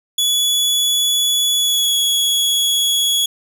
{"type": "tone with pitch glide", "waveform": "sawtooth", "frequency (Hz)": [3407, 3356], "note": ["G#7", "G#7"], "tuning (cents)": [44, 17], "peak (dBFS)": -11, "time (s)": [0.18, 3.26], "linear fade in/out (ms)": 5, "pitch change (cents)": -27, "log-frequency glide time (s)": [1.56, 1.96], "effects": []}